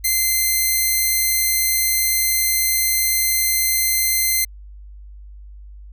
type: tone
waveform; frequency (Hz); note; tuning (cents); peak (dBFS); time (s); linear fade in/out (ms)
5% pulse; 2073; C7; -17; -6; 0.04-4.45; 10
effects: added 50 Hz sine -36 dBFS peak until 5.92 s